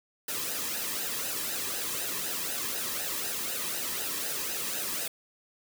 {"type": "noise with flanger", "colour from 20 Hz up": "white", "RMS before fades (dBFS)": -33, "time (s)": [0.28, 5.08], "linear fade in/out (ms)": 5, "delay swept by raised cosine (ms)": [0.88, 1.41], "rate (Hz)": 4, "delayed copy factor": -0.65, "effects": []}